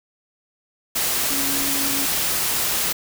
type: tone in noise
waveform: sine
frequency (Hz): 277.2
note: C#4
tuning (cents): 0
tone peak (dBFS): -29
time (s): 1.3-2.06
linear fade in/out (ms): 10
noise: white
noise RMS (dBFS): -22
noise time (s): 0.95-2.93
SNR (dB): -10
effects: none